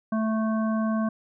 harmonic tone, 220 Hz, A3, in tune, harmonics 1 / 3 / 5 / 7, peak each -23 / -32 / -34 / -40 dBFS, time 0.12-1.09 s, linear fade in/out 5 ms, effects none

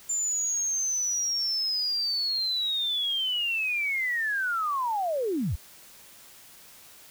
sine linear sweep, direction down, 7200 to 52 Hz, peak -25 dBFS, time 0.09-5.56 s, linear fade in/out 10 ms, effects white hiss -51 dBFS RMS until 7.1 s

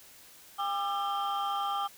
sine tone cluster, 802 / 1193 / 1343 / 3160 Hz, G5 / D6 / E6 / G7, +39 / +27 / +32 / +13 cents, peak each -31 / -31 / -38 / -39 dBFS, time 0.58-1.88 s, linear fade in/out 20 ms, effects tanh soft clip ceiling -24 dBFS + white hiss -54 dBFS RMS until 1.97 s

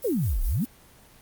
violet noise with tremolo, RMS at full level -38 dBFS, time 0.02-0.66 s, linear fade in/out 5 ms, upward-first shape sine, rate 4.9 Hz, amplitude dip 55%
sine exponential two-way sweep, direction down then up, 554.4 to 30.87 to 272.1 Hz, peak -22 dBFS, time 0.04-0.65 s, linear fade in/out 10 ms, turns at 0.43 s
effects pink hiss -53 dBFS RMS until 1.21 s + Opus 24 kbps

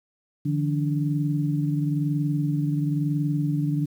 sine tone cluster, 149 / 170 / 290.2 Hz, D3 / F3 / D4, +25 / -46 / -21 cents, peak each -23 / -31 / -27 dBFS, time 0.45-3.86 s, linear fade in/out 10 ms, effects 9-bit

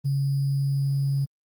sine tone with sample-and-hold, 138.59 Hz, C#3, in tune, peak -21 dBFS, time 0.04-1.26 s, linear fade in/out 20 ms, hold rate 4900 Hz, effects Opus 24 kbps

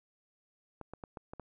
clicks, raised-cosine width 1 ms, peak -29 dBFS, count 6, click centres 0.813 / 0.936 / 1.038 / 1.172 / 1.335 / 1.397 s, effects none

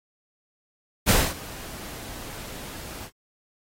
pink noise with ADSR envelope, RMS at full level -17 dBFS, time 1.06-3.11 s, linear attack 35 ms, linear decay 240 ms, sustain -22 dB, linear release 73 ms, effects AAC 48 kbps

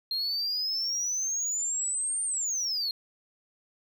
sine exponential two-way sweep, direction up then down, 4186 to 8950 to 4186 Hz, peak -25 dBFS, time 0.11-2.91 s, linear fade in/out 2 ms, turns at 2.24 s, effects tanh soft clip ceiling -26 dBFS + 11-bit

